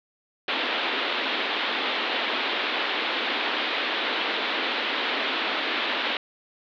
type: band-pass noise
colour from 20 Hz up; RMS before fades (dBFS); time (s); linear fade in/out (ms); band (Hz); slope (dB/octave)
white; -27; 0.48-6.17; 2; 240 to 3800; 48
effects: none